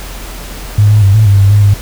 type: tone with pitch steps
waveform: sine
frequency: 103.7 / 105.8 / 98 / 108.9 / 99.6 / 98.7 / 102.9 / 101.1 Hz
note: G#2 / G#2 / G2 / A2 / G2 / G2 / G#2 / G#2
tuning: -2 / +33 / 0 / -17 / +28 / +12 / -16 / -46 cents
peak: -3 dBFS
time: 0.78-1.74 s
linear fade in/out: 5 ms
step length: 120 ms
effects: added 44 Hz sine -24 dBFS peak until 1.81 s + pink hiss -28 dBFS RMS until 1.81 s